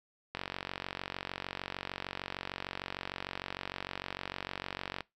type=click train; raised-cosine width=0.3 ms; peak=-20 dBFS; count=218; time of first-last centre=0.35-5.007 s; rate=46.6 Hz; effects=noise-tail reverb RT60 0.2 s tail -22 dB re dry